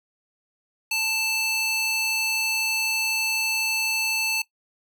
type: tone with high-pass filter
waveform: square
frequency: 882 Hz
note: A5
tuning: 4 cents sharp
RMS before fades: -25 dBFS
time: 0.91-4.42 s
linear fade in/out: 5 ms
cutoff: 2700 Hz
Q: 1.5
effects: noise-tail reverb RT60 0.1 s tail -18 dB re dry

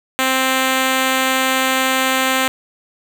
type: tone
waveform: 5% pulse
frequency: 262 Hz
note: C4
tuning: 2 cents sharp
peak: -3 dBFS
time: 0.19-2.48 s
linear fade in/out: 0 ms
effects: none

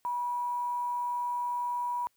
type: tone with quantisation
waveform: sine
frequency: 971 Hz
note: B5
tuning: 30 cents flat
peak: -29 dBFS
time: 0.05-2.07 s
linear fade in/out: 0 ms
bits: 9
effects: white hiss -73 dBFS RMS until 2.16 s + high-pass 60 Hz 12 dB/octave

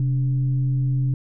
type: tone with frequency modulation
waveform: sine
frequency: 130.81 Hz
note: C3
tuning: in tune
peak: -18 dBFS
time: 0-1.14 s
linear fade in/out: 2 ms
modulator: 159 Hz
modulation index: 0.29
effects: none

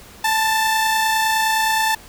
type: tone pair together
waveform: sawtooth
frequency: 880 / 1789.7 Hz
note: A5 / A6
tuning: 0 / +29 cents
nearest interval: octave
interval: 1229 cents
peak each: -13 / -21 dBFS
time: 0.24-1.95 s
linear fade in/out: 5 ms
effects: pink hiss -43 dBFS RMS until 2.08 s

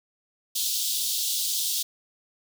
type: high-pass noise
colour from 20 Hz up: pink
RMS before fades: -27 dBFS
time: 0.55-1.83 s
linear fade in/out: 10 ms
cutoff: 3300 Hz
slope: 48 dB/octave
effects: none

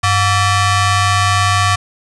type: ring-modulated tone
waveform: sawtooth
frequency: 622 Hz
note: D#5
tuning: 1 cent flat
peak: -4 dBFS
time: 0.03-1.76 s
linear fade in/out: 10 ms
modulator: 524 Hz
effects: resampled to 22050 Hz + 7-bit

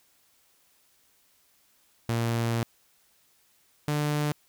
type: tone pair in turn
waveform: sawtooth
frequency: 116.2 / 148.49 Hz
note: A#2 / D3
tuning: -5 / +19 cents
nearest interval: major third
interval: 424 cents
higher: second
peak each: -21 dBFS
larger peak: neither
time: 2.09-2.63 / 3.88-4.32 s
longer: first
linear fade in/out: 0 ms
effects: white hiss -65 dBFS RMS until 4.48 s

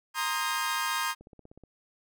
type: chord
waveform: sawtooth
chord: C minor seventh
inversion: third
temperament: equal with one note detuned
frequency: 932.3 / 1046.5 / 1244.5 / 1607.4 Hz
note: Bb5 / C6 / Eb6 / G6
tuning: 0 / 0 / 0 / +43 cents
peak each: -30 dBFS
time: 0.14-1.15 s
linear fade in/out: 50 ms
type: click train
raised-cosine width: 2 ms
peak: -37 dBFS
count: 8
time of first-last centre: 1.21-1.637 s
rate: 16.4 Hz
effects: none

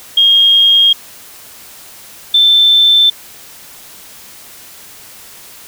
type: tone pair in turn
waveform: sine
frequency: 3245 / 3543 Hz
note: G#7 / A7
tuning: -41 / +11 cents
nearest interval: major second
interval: 152 cents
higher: second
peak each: -5 dBFS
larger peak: neither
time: 0.17-0.93 / 2.34-3.1 s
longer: neither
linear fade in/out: 5 ms
effects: white hiss -36 dBFS RMS until 5.67 s

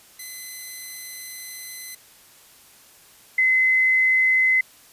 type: tone pair in turn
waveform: 5% pulse / sine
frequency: 2031 / 2044 Hz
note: B6 / C7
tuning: +48 / -41 cents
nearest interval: unison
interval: 11 cents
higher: second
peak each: -24 / -15 dBFS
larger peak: second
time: 0.19-1.95 / 3.38-4.61 s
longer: first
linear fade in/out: 5 ms
effects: white hiss -51 dBFS RMS until 4.92 s + resampled to 32000 Hz

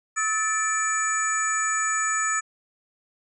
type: tone cluster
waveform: sine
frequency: 1288 / 1755 / 2342 / 6880 / 7880 Hz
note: E6 / A6 / D7 / A8 / B8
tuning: -41 / -5 / -5 / -40 / -5 cents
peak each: -26 / -28 / -34 / -27 / -33 dBFS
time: 0.16-2.41 s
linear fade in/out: 20 ms
effects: none

